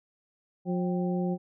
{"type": "harmonic tone with a mistuned harmonic", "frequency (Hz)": 179.4, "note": "F3", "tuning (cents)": 47, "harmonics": [1, 2, 3, 4], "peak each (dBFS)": [-27, -33, -37, -39], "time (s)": [0.65, 1.38], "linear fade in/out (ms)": 50, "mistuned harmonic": 4, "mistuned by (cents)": 140, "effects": []}